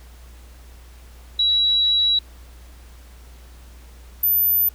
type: tone pair in turn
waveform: sine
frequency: 3898 / 13891 Hz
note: B7 / A9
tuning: -23 / -23 cents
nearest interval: octave + minor seventh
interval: 2200 cents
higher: second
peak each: -15 dBFS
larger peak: neither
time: 1.39-2.19 / 4.23-4.69 s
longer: first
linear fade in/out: 5 ms
effects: added 60 Hz sine -41 dBFS peak until 4.74 s + pink hiss -51 dBFS RMS until 4.74 s